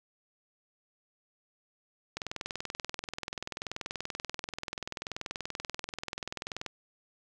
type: click train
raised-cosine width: 0.2 ms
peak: -18 dBFS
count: 94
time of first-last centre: 2.17-6.663 s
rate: 20.7 Hz
effects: none